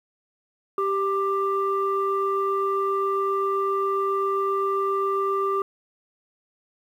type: tone pair together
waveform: sine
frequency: 392 / 1183.5 Hz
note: G4 / D6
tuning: 0 / +13 cents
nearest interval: octave + perfect fifth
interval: 1913 cents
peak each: -23 dBFS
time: 0.78-5.62 s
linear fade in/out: 2 ms
effects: tanh soft clip ceiling -15 dBFS + 9-bit